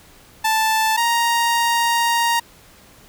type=tone pair in turn; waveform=sawtooth; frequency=880 / 934.9 Hz; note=A5 / A#5; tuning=0 / +5 cents; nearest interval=minor second; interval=105 cents; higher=second; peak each=-12 dBFS; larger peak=neither; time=0.44-0.97 / 0.97-2.4 s; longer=second; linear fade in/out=10 ms; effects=pink hiss -48 dBFS RMS until 3.08 s